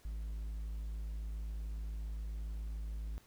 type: tone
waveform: triangle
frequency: 53.6 Hz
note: A1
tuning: 45 cents flat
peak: -36 dBFS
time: 0.05-3.18 s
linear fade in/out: 0 ms
effects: pink hiss -65 dBFS RMS until 3.26 s